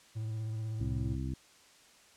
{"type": "tone with vibrato", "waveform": "triangle", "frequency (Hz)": 110, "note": "A2", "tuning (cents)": 0, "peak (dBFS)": -32, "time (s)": [0.15, 1.16], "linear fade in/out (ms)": 20, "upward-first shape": "sine", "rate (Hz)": 16, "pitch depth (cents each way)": 29}
{"type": "harmonic tone", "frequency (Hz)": 65.41, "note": "C2", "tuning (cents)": 0, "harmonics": [1, 2, 3, 4, 5], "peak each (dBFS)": [-37, -37, -44, -42, -45], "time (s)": [0.8, 1.34], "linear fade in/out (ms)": 5}
{"effects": ["white hiss -60 dBFS RMS until 2.16 s", "low-pass 8000 Hz 12 dB/octave"]}